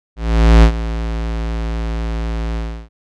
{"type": "tone with ADSR envelope", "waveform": "square", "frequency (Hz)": 56, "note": "A1", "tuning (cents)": 31, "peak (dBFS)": -4, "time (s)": [0.16, 2.89], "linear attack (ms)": 470, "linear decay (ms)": 83, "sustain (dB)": -15, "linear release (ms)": 320, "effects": ["low-pass 5000 Hz 12 dB/octave"]}